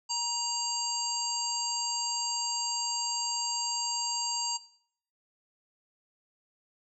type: harmonic tone with a mistuned harmonic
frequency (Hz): 941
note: A#5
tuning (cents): +16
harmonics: 1 / 3 / 5 / 7 / 8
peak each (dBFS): -35 / -42 / -32 / -38 / -35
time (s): 0.09-4.58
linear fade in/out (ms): 20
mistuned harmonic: 8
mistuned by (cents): -18
effects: noise-tail reverb RT60 0.6 s tail -19 dB re dry